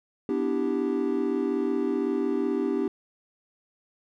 triangle chord, E minor seventh, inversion second, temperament equal with one note detuned, 248.2 / 293.7 / 329.6 / 392 Hz, B3 / D4 / E4 / G4, +9 / 0 / 0 / 0 cents, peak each -28 / -27 / -30 / -26 dBFS, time 0.29-2.88 s, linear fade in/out 2 ms, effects none

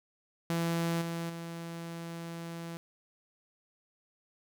sawtooth tone with level steps, 167.7 Hz, E3, 30 cents sharp, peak -25 / -30 / -35 dBFS, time 0.5-2.77 s, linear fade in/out 0 ms, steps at 1.01 / 1.29 s, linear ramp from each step 10 ms, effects none

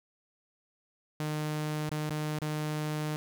sawtooth tone with dropouts, 152.4 Hz, D#3, 36 cents flat, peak -27 dBFS, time 1.2-3.16 s, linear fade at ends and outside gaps 0 ms, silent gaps 1.892-1.915 / 2.095-2.106 / 2.388-2.418 s, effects none

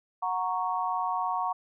sine chord, F# major, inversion none, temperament equal with one note detuned, 734.9 / 932.3 / 1108.7 Hz, F#5 / A#5 / C#6, -12 / 0 / 0 cents, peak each -31 dBFS, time 0.22-1.53 s, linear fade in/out 10 ms, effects none

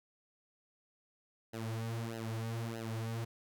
sawtooth tone with flanger, 113.7 Hz, A#2, 43 cents flat, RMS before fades -39 dBFS, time 1.53-3.25 s, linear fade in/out 10 ms, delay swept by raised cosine 0.86 to 5.86 ms, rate 1.6 Hz, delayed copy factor -1, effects none

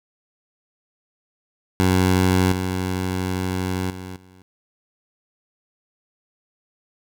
15% pulse tone with level steps, 92.5 Hz, F#2, in tune, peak -9 / -16 / -26 / -41 dBFS, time 1.8-4.42 s, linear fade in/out 0 ms, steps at 2.52 / 3.9 / 4.16 s, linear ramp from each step 5 ms, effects none

